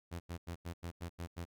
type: tone bursts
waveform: sawtooth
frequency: 85.8 Hz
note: F2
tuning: 30 cents flat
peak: -36 dBFS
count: 8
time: 0.11-1.453 s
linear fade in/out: 20 ms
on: 90 ms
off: 89 ms
effects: none